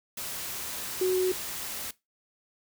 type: tone in noise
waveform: sine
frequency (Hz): 370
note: F#4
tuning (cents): 0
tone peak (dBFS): -22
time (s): 1.01-1.32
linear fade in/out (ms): 5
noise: white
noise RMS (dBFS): -36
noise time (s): 0.17-1.91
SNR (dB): +11
effects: noise-tail reverb RT60 0.2 s tail -19 dB re dry